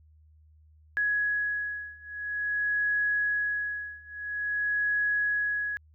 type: beating tone pair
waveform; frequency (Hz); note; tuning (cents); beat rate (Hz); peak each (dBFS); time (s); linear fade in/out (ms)
sine; 1674 / 1674.49; G#6 / G#6; +13 / +14; 0.49; -30 / -29; 0.97-5.77; 0
effects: added 77 Hz sine -55 dBFS peak until 5.94 s